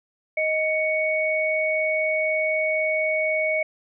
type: tone pair together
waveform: sine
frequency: 626 / 2229 Hz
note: D#5 / C#7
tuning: +10 / +9 cents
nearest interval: octave + minor seventh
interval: 2199 cents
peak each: -23 dBFS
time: 0.37-3.63 s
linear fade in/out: 5 ms
effects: none